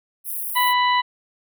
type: high-pass noise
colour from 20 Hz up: white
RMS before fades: -28 dBFS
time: 0.24-0.74 s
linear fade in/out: 50 ms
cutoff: 9600 Hz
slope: 96 dB/octave
type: harmonic tone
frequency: 990 Hz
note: B5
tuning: 4 cents sharp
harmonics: 1 / 2 / 3 / 4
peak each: -17 / -23 / -27 / -29 dBFS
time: 0.55-1.02 s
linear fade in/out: 20 ms
effects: none